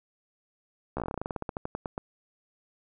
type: slowing click train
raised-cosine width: 1 ms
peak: -18 dBFS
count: 21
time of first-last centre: 0.97-1.979 s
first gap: 14 ms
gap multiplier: 1.12
effects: none